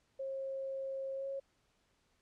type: tone with pitch glide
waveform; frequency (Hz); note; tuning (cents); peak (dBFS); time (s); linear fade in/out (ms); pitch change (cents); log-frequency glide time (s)
sine; 538 to 546.1; C5 to C#5; +48 to -26; -37; 0.19-1.4; 10; +26; 1.14-1.27
effects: pink hiss -75 dBFS RMS until 2.21 s + low-pass 8000 Hz 12 dB/octave